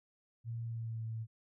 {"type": "tone with pitch glide", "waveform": "sine", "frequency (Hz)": [115.7, 112.15], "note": ["A#2", "A2"], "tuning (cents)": [-13, 34], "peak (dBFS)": -37, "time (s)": [0.44, 1.27], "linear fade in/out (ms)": 50, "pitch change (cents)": -53, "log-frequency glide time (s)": [0.64, 1.04], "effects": []}